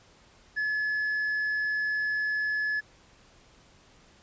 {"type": "tone with hard clipping", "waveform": "triangle", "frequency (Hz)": 1712, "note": "A6", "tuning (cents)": -48, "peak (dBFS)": -25, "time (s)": [0.56, 2.81], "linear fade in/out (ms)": 20, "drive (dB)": 1, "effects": ["pink hiss -58 dBFS RMS until 4.22 s", "resampled to 16000 Hz"]}